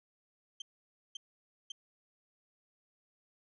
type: tone bursts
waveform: 35% pulse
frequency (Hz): 3128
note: G7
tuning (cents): -4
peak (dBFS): -38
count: 3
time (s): 0.6-1.72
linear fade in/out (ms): 5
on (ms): 20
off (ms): 530
effects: resampled to 24000 Hz